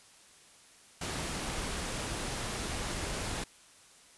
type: noise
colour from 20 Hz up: pink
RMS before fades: -36 dBFS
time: 1.01-3.44 s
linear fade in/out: 5 ms
effects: white hiss -58 dBFS RMS until 4.17 s + resampled to 24000 Hz